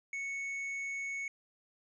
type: tone with tanh clipping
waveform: sine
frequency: 2213 Hz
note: C#7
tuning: 3 cents flat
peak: -37 dBFS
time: 0.13-1.28 s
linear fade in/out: 2 ms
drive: 7 dB
effects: resampled to 16000 Hz